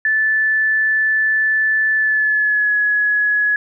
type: tone with pitch glide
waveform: sine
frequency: 1749 to 1686.5 Hz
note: A6 to G#6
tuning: -11 to +26 cents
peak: -13 dBFS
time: 0.05-3.56 s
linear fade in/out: 2 ms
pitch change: -63 cents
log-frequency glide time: 1.95-2.74 s
effects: none